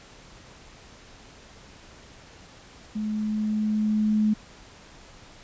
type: tone with level ramp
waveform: sine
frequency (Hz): 213.8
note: A3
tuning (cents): -49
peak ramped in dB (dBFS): -26 to -18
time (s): 2.95-4.34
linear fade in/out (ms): 10
effects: pink hiss -49 dBFS RMS until 5.43 s + resampled to 16000 Hz